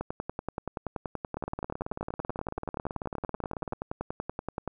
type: two click trains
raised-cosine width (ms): 1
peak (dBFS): -20 / -18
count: 44 / 50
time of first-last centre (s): 1.37-3.733 / 0.01-4.677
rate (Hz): 18.2 / 10.5
effects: none